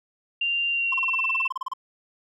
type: tone with pitch glide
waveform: sine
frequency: 2783 to 2680 Hz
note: F7 to E7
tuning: -7 to +28 cents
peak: -22 dBFS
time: 0.41-1.48 s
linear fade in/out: 5 ms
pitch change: -65 cents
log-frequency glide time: 0.69-1.26 s
type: tone bursts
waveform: triangle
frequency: 1046.5 Hz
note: C6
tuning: in tune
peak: -24 dBFS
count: 16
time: 0.92-1.736 s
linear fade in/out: 5 ms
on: 21 ms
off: 32 ms
effects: none